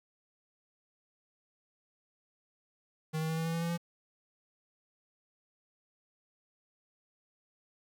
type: tone with pitch steps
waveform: square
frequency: 157.3 / 159.13 / 160.98 / 162.85 / 164.74 / 166.65 / 168.59 / 170.55 Hz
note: D#3 / D#3 / E3 / E3 / E3 / E3 / E3 / F3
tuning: +19 / +39 / -41 / -21 / -1 / +19 / +39 / -41 cents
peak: -32 dBFS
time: 3.13-3.778 s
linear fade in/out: 20 ms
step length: 81 ms
effects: 11-bit